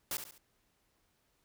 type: noise with echo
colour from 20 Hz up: white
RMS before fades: -36 dBFS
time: 0.11-0.17 s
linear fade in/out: 2 ms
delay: 70 ms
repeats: 3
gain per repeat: -8 dB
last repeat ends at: 0.38 s
effects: pink hiss -75 dBFS RMS until 1.44 s